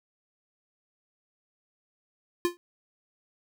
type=tone with exponential decay; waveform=square; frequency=349.2 Hz; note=F4; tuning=in tune; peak=-20 dBFS; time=2.45-2.57 s; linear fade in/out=0 ms; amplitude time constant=26 ms; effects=none